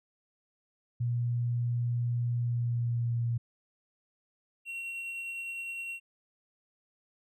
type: tone with pitch glide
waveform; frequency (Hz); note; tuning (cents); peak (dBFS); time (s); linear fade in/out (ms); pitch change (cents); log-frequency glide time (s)
sine; 120 to 117.8; B2 to A#2; -49 to +19; -27; 1-3.38; 10; -32; 2.38-3.24
type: tone with tremolo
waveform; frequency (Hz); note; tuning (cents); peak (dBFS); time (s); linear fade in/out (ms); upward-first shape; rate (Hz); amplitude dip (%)
triangle; 2735; F7; -37; -33; 4.65-6; 50; triangle; 9.8; 25
effects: none